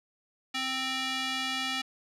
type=tone with band-pass filter; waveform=square; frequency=262.1 Hz; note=C4; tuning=3 cents sharp; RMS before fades=-32 dBFS; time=0.54-1.82 s; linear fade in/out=10 ms; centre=3100 Hz; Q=1.4; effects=none